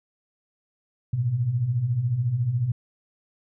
sine beating tone pair, 110 / 124 Hz, A2 / B2, 0 / +7 cents, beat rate 14 Hz, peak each -29 / -22 dBFS, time 1.13-2.72 s, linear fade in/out 5 ms, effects none

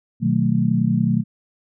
sine chord, B dominant seventh, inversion none, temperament just, 123.47 / 154.34 / 185.21 / 222.2 Hz, B2 / D#3 / F#3 / A3, 0 / -14 / +2 / +17 cents, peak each -22 / -22 / -21 / -20 dBFS, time 0.2-1.24 s, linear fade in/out 50 ms, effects none

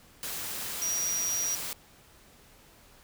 sine tone in noise, 5760 Hz, F#8, 47 cents flat, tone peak -28 dBFS, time 0.82-1.55 s, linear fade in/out 0 ms, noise white, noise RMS -36 dBFS, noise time 0.23-1.73 s, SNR +5 dB, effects pink hiss -57 dBFS RMS until 3.03 s

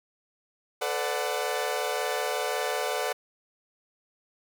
sawtooth chord, B minor seventh, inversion third, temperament equal with one note detuned, 440 / 505.4 / 587.3 / 740 Hz, A4 / B4 / D5 / F#5, 0 / +40 / 0 / 0 cents, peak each -29 dBFS, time 0.81-3.13 s, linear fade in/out 10 ms, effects none

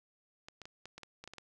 clicks, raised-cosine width 0.2 ms, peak -30 dBFS, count 10, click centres 0.485 / 0.617 / 0.655 / 0.856 / 0.98 / 1.033 / 1.24 / 1.276 / 1.336 / 1.383 s, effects none

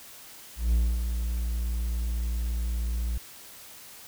triangle tone with ADSR envelope, 58.27 Hz, A#1, in tune, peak -17 dBFS, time 0.56-3.18 s, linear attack 170 ms, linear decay 260 ms, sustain -7 dB, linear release 5 ms, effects white hiss -47 dBFS RMS until 4.07 s

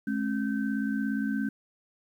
sine tone cluster, 213.2 / 270.4 / 1543 Hz, G#3 / C#4 / G6, +46 / -43 / -28 cents, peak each -29 / -30 / -38 dBFS, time 0.07-1.49 s, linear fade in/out 5 ms, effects 10-bit

